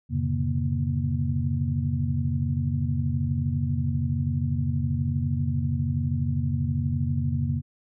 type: tone cluster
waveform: sine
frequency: 87 / 105.9 / 134.1 / 146.5 / 235.3 Hz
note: F2 / G#2 / C3 / D3 / A#3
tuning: -6 / +34 / +43 / -4 / +16 cents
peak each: -28 / -34 / -26 / -33 / -31 dBFS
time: 0.09-7.62 s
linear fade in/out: 50 ms
effects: none